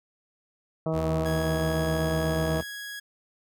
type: harmonic tone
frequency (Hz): 160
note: D#3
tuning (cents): +49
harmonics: 1 / 2 / 3 / 4 / 5 / 6 / 7 / 8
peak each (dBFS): -28 / -33 / -32 / -30 / -41 / -43 / -42 / -45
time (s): 0.86-2.61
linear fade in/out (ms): 2
type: tone with pitch glide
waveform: sawtooth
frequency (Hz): 78 to 75.91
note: D#2 to D#2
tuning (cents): +5 to -42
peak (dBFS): -27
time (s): 0.92-2.64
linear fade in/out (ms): 50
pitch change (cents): -47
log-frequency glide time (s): 1.06-1.86
type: tone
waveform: sawtooth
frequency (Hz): 1661.2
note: G#6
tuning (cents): 0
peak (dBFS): -32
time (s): 1.25-3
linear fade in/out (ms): 10
effects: none